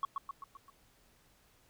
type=tone with echo; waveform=sine; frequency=1108.7 Hz; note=C#6; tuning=in tune; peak=-27 dBFS; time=0.03-0.05 s; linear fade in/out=2 ms; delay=130 ms; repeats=5; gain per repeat=-5 dB; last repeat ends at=0.7 s; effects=tanh soft clip ceiling -28 dBFS + pink hiss -67 dBFS RMS until 1.69 s